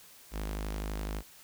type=tone with notch filter; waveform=sawtooth; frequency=51.91 Hz; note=G#1; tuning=in tune; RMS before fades=-36 dBFS; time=0.31-1.23 s; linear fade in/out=50 ms; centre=110 Hz; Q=1.6; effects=white hiss -55 dBFS RMS until 1.43 s